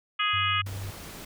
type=harmonic tone; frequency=416.1 Hz; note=G#4; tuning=3 cents sharp; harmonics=3 / 4 / 5 / 6 / 7 / 8; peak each=-27 / -34 / -32 / -31 / -29 / -37 dBFS; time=0.19-0.62 s; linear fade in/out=10 ms
type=tone; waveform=sine; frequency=98 Hz; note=G2; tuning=in tune; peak=-33 dBFS; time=0.33-0.91 s; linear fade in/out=10 ms
type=noise; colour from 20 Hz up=pink; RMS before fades=-42 dBFS; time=0.66-1.25 s; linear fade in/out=5 ms
effects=none